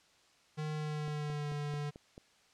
square tone with pitch glide, 153.2 to 146.7 Hz, D#3 to D3, -27 to -2 cents, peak -36 dBFS, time 0.57-1.91 s, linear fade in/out 20 ms, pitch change -75 cents, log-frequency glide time 0.74-1.51 s
click train, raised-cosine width 2 ms, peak -35 dBFS, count 6, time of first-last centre 1.08-2.179 s, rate 4.55 Hz
effects white hiss -66 dBFS RMS until 2.53 s + low-pass 6000 Hz 12 dB/octave

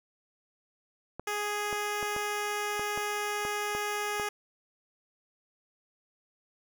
clicks, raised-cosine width 1 ms, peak -23 dBFS, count 9, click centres 1.196 / 1.728 / 2.028 / 2.164 / 2.795 / 2.976 / 3.451 / 3.75 / 4.198 s
10% pulse tone, 415.3 Hz, G#4, in tune, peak -22 dBFS, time 1.27-4.29 s, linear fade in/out 5 ms
effects none

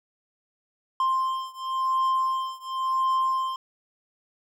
triangle beating tone pair, 1049 / 1049.94 Hz, C6 / C6, +4 / +6 cents, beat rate 0.94 Hz, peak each -24 / -25 dBFS, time 1-3.56 s, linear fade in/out 2 ms, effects none

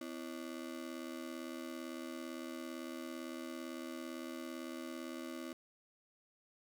35% pulse ring-modulated tone, 293.7 Hz, D4, in tune, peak -38 dBFS, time 0.01-5.53 s, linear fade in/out 2 ms, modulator 38.9 Hz, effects none

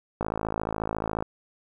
click train, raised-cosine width 1 ms, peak -14 dBFS, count 56, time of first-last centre 0.21-1.225 s, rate 54.2 Hz, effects 9-bit

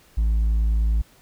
triangle tone with hard clipping, 55 Hz, A1, in tune, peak -16 dBFS, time 0.17-1.02 s, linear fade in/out 10 ms, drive 1 dB, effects pink hiss -55 dBFS RMS until 1.21 s

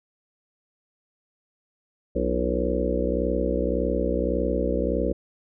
harmonic tone with a mistuned harmonic, 61.74 Hz, B1, in tune, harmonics 1 / 3 / 4 / 5 / 6 / 7 / 8 / 9, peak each -28 / -31 / -31 / -31 / -32 / -31 / -28 / -30 dBFS, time 2.15-5.13 s, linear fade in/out 10 ms, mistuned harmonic 6, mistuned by -99 cents, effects none

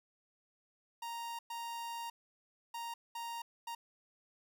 45% pulse tone bursts at uneven times, 932.3 Hz, A#5, in tune, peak -40 dBFS, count 5, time 1.02-1.39 / 1.5-2.1 / 2.74-2.94 / 3.15-3.42 / 3.67-3.75 s, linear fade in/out 5 ms, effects none

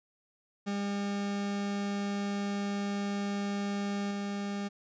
40% pulse tone with level steps, 201.4 Hz, G3, 47 cents sharp, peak -30 / -32 dBFS, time 0.66-4.69 s, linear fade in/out 20 ms, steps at 4.11 s, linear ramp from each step 2 ms, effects resampled to 16000 Hz

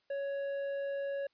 sine tone with tanh clipping, 557 Hz, C#5, 8 cents sharp, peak -35 dBFS, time 0.1-1.27 s, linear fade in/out 5 ms, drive 8 dB, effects white hiss -75 dBFS RMS until 1.33 s + resampled to 11025 Hz

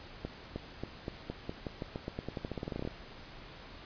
accelerating click train, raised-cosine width 2 ms, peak -23 dBFS, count 24, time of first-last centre 0.25-2.875 s, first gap 310 ms, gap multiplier 0.89, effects pink hiss -50 dBFS RMS until 3.85 s + resampled to 11025 Hz

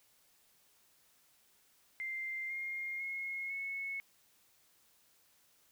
sine tone with pitch steps, 2093 / 2127 / 2162 / 2197 Hz, C7 / C7 / C#7 / C#7, 0 / +28 / -44 / -16 cents, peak -37 dBFS, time 2-4 s, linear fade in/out 0 ms, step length 500 ms, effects white hiss -69 dBFS RMS until 5.71 s

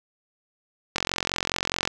click train, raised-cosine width 0.2 ms, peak -6 dBFS, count 42, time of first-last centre 0.96-1.875 s, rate 44.8 Hz, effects none

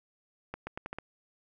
accelerating click train, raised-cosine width 0.5 ms, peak -22 dBFS, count 6, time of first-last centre 0.54-0.986 s, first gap 130 ms, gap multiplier 0.81, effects none

